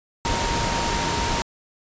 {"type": "tone in noise", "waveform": "sine", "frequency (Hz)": 932.3, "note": "A#5", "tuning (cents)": 0, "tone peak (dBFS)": -27, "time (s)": [0.25, 1.42], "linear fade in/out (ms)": 0, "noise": "pink", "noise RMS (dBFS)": -24, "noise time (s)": [0.25, 1.42], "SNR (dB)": -6, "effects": ["resampled to 16000 Hz"]}